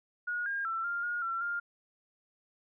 sine tone with pitch steps, 1445 / 1615 / 1339 / 1398 / 1430 / 1355 / 1404 Hz, F#6 / G#6 / E6 / F6 / F6 / E6 / F6, -41 / -49 / +27 / +1 / +41 / +47 / +9 cents, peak -31 dBFS, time 0.27-1.6 s, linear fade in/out 10 ms, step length 190 ms, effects none

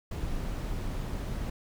brown noise with amplitude modulation, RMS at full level -32 dBFS, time 0.11-1.5 s, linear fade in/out 5 ms, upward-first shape sine, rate 257 Hz, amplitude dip 30%, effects none

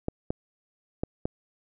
clicks, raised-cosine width 2 ms, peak -14 dBFS, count 4, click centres 0.084 / 0.305 / 1.035 / 1.255 s, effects none

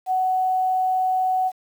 sine tone with quantisation, 746 Hz, F#5, 14 cents sharp, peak -18 dBFS, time 0.06-1.52 s, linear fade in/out 50 ms, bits 8, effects none

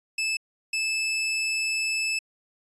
sawtooth tone bursts at uneven times, 2620 Hz, E7, 11 cents flat, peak -21 dBFS, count 2, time 0.18-0.37 / 0.73-2.19 s, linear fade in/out 5 ms, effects resampled to 22050 Hz

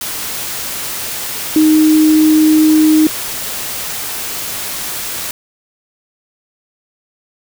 sine tone in noise, 310.7 Hz, D#4, 2 cents flat, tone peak -6 dBFS, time 1.56-3.07 s, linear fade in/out 2 ms, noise white, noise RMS -22 dBFS, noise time 0.01-5.31 s, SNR +13 dB, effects none

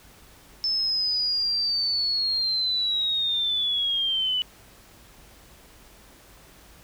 sine linear sweep, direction down, 5274 to 2963 Hz, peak -22 dBFS, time 0.64-4.42 s, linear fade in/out 0 ms, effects added 50 Hz sine -56 dBFS peak until 6.83 s + pink hiss -52 dBFS RMS until 6.83 s

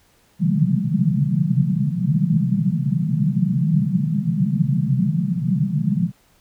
pink band-pass noise, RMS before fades -19 dBFS, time 0.39-6.12 s, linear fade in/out 50 ms, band 130 to 210 Hz, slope 96 dB/octave, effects pink hiss -58 dBFS RMS until 6.4 s

